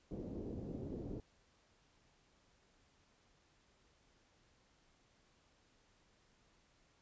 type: low-pass noise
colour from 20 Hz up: white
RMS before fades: -45 dBFS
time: 0.11-1.2 s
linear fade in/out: 2 ms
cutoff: 410 Hz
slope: 24 dB/octave
effects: pink hiss -72 dBFS RMS until 7.01 s + resampled to 16000 Hz